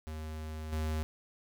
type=tone with level steps; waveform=square; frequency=78.1 Hz; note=D#2; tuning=7 cents sharp; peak=-39 / -32 dBFS; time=0.07-1.03 s; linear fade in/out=0 ms; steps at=0.72 s; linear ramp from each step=10 ms; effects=none